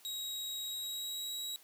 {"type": "tone with pitch glide", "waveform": "sawtooth", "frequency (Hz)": [3816, 3860], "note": ["A#7", "B7"], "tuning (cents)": [40, -40], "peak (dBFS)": -35, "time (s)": [0.05, 1.56], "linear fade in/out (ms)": 0, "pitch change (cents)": 20, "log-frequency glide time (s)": [0.63, 1.38], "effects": ["white hiss -61 dBFS RMS until 1.63 s", "high-pass 200 Hz 12 dB/octave"]}